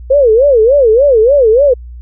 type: tone with vibrato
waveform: sine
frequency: 501 Hz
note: B4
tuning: 25 cents sharp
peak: -4 dBFS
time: 0.1-1.74 s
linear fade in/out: 10 ms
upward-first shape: sine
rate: 3.4 Hz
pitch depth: 260 cents each way
effects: added 60 Hz sine -26 dBFS peak until 2.01 s